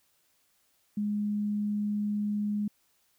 sine tone, 207.7 Hz, G#3, in tune, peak -27 dBFS, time 0.97-2.68 s, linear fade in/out 5 ms, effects white hiss -70 dBFS RMS until 3.18 s

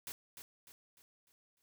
white noise with echo, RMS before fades -44 dBFS, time 0.07-0.12 s, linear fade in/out 0 ms, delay 300 ms, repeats 5, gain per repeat -7 dB, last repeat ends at 1.62 s, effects none

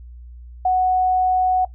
sine tone, 740 Hz, F#5, in tune, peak -14 dBFS, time 0.65-1.65 s, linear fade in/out 5 ms, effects noise-tail reverb RT60 0.1 s tail -17 dB re dry + added 60 Hz sine -36 dBFS peak until 1.74 s

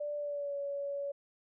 sine tone with pitch glide, 587.3 to 564.4 Hz, D5 to C#5, 0 to +31 cents, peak -34 dBFS, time 0-1.12 s, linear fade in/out 10 ms, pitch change -69 cents, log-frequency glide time 0.16-0.56 s, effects none

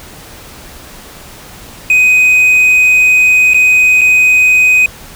triangle tone with dropouts, 2505 Hz, D#7, 11 cents sharp, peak -3 dBFS, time 1.9-4.86 s, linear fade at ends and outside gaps 2 ms, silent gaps 3.536-3.544 / 4.011-4.015 s, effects pink hiss -33 dBFS RMS until 5.15 s

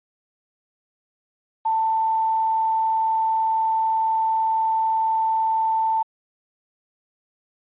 sine tone with quantisation, 889 Hz, A5, 18 cents sharp, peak -18 dBFS, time 1.65-6.03 s, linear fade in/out 10 ms, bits 8, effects resampled to 8000 Hz

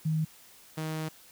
sine / sawtooth tone pair in turn, 157.3 / 157.3 Hz, D#3 / D#3, +19 / +19 cents, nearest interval unison, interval 0 cents, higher neither, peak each -25 / -28 dBFS, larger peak first, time 0.05-0.25 / 0.77-1.09 s, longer second, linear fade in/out 10 ms, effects white hiss -55 dBFS RMS until 1.31 s

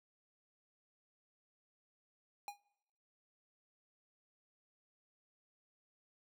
square tone with exponential decay, 817 Hz, G#5, 29 cents flat, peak -39 dBFS, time 2.48-2.6 s, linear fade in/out 1 ms, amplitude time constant 24 ms, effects noise-tail reverb RT60 1.0 s tail -26 dB re dry

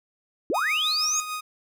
sine linear sweep, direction up, 261.6 to 6840 Hz, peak -22 dBFS, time 0.5-1.2 s, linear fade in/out 0 ms
sawtooth tone with tremolo, 1244.5 Hz, D#6, in tune, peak -24 dBFS, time 0.54-1.41 s, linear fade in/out 10 ms, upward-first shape triangle, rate 6.6 Hz, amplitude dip 50%
effects none

